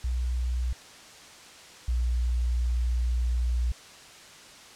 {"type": "tone pair in turn", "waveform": "sine", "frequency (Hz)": [61.74, 60.43], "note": ["B1", "B1"], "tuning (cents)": [0, -37], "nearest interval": "unison", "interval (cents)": 37, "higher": "first", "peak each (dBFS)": [-25, -23], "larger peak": "second", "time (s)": [[0.04, 0.73], [1.88, 3.72]], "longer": "second", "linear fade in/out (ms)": 5, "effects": ["white hiss -48 dBFS RMS until 4.75 s", "low-pass 7000 Hz 12 dB/octave"]}